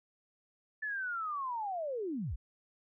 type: linear sweep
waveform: sine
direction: down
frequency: 1756 to 37.52 Hz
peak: -34 dBFS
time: 0.82-2.36 s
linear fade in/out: 10 ms
effects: none